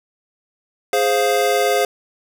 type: chord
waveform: square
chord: F minor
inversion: first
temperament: equal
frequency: 415.3 / 523.3 / 698.5 Hz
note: Ab4 / C5 / F5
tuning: 0 / 0 / 0 cents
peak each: -20 dBFS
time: 0.93-1.85 s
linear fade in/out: 2 ms
effects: none